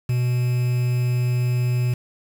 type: tone with quantisation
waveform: triangle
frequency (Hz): 123.47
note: B2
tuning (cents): 0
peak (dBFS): -16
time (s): 0.09-1.94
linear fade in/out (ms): 5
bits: 6
effects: none